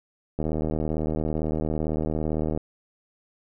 click train, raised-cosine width 2 ms, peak -14 dBFS, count 171, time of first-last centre 0.39-2.575 s, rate 77.8 Hz, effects none

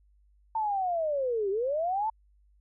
sine linear two-way sweep, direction down then up, 902 to 379.1 to 902 Hz, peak -26 dBFS, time 0.55-2.1 s, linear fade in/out 5 ms, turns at 1.5 s, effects added 50 Hz sine -60 dBFS peak until 2.6 s

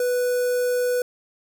square tone with notch filter, 493.9 Hz, B4, in tune, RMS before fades -22 dBFS, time 0-1.02 s, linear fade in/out 2 ms, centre 3000 Hz, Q 0.51, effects none

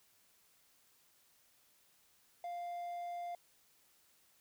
triangle tone, 698.5 Hz, F5, in tune, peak -38 dBFS, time 2.44-3.35 s, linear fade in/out 2 ms, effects white hiss -70 dBFS RMS until 4.4 s

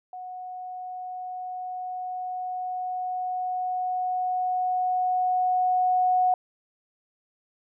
sine tone with level ramp, 734 Hz, F#5, 14 cents flat, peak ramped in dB -35 to -18 dBFS, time 0.13-6.34 s, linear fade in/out 2 ms, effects none

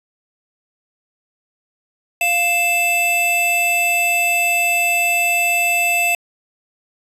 square tone pair together, 698.5 / 2641 Hz, F5 / E7, 0 / +3 cents, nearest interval octave + major seventh, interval 2303 cents, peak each -22 / -16 dBFS, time 2.21-6.15 s, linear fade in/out 2 ms, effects resampled to 32000 Hz

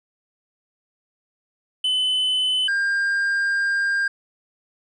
triangle tone pair in turn, 3023 / 1601.4 Hz, F#7 / G6, +36 / +37 cents, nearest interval major seventh, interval 1099 cents, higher first, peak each -17 dBFS, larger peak neither, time 1.84-2.68 / 2.68-4.08 s, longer second, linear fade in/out 5 ms, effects resampled to 22050 Hz

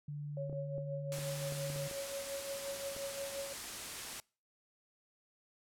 sine tone, 146.3 Hz, D3, 6 cents flat, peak -39 dBFS, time 0.08-1.88 s, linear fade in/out 5 ms
sine tone with tremolo, 554.4 Hz, C#5, in tune, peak -37 dBFS, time 0.37-3.53 s, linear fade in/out 2 ms, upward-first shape triangle, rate 5.7 Hz, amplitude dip 70%
clicks, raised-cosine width 2 ms, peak -35 dBFS, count 9, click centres 0.497 / 0.528 / 0.781 / 1.186 / 1.523 / 1.701 / 1.761 / 1.913 / 2.965 s
white noise, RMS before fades -43 dBFS, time 1.12-4.2 s, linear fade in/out 0 ms
effects noise-tail reverb RT60 0.4 s tail -26 dB re dry + low-pass 11000 Hz 12 dB/octave

